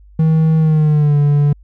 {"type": "tone with pitch glide", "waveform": "triangle", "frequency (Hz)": [159.3, 145.24], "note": ["D#3", "D3"], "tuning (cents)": [41, -19], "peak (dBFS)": -7, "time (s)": [0.19, 1.53], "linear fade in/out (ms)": 5, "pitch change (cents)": -160, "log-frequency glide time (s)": [0.58, 1.17], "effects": ["added 50 Hz sine -40 dBFS peak until 1.63 s"]}